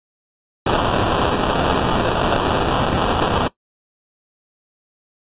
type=noise with sample-and-hold; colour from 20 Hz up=violet; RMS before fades=-18 dBFS; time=0.66-3.48 s; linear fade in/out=5 ms; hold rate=2100 Hz; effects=noise-tail reverb RT60 0.1 s tail -18 dB re dry + resampled to 8000 Hz